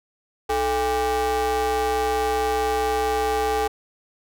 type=ring-modulated tone; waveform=square; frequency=185.9 Hz; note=F#3; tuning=8 cents sharp; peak=-18 dBFS; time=0.49-3.68 s; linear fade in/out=10 ms; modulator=620 Hz; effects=none